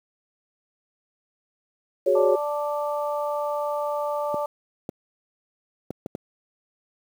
sine chord, F# suspended second, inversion none, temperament equal, 370 / 415.3 / 554.4 Hz, F#4 / G#4 / C#5, 0 / 0 / 0 cents, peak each -23 / -23 / -19 dBFS, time 2.06-2.36 s, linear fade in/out 10 ms
harmonic tone, 293.7 Hz, D4, in tune, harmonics 2 / 3 / 4, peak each -26 / -30 / -32 dBFS, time 2.15-4.46 s, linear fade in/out 5 ms
clicks, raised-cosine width 2 ms, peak -16 dBFS, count 5, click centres 4.343 / 4.891 / 5.906 / 6.061 / 6.151 s
effects high-pass 150 Hz 12 dB/octave + 8-bit

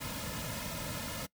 pink noise with comb filter, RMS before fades -39 dBFS, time 0-1.27 s, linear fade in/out 20 ms, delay 2.6 ms, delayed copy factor -0.9, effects noise-tail reverb RT60 0.1 s tail -22 dB re dry

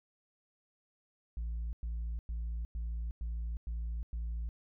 sine tone bursts, 57 Hz, A#1, 38 cents flat, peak -32 dBFS, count 7, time 1.37-4.49 s, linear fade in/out 0 ms, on 360 ms, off 100 ms, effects tanh soft clip ceiling -33 dBFS

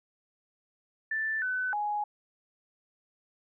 sine tone with pitch steps, 1765 / 1507 / 833 Hz, A6 / F#6 / G#5, +5 / +31 / +5 cents, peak -28 dBFS, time 1.11-2.04 s, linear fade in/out 5 ms, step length 310 ms, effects none

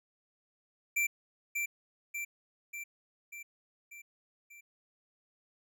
square tone with echo, 2349 Hz, D7, in tune, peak -28 dBFS, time 0.96-1.07 s, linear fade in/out 10 ms, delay 590 ms, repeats 6, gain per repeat -4 dB, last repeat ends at 4.61 s, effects none

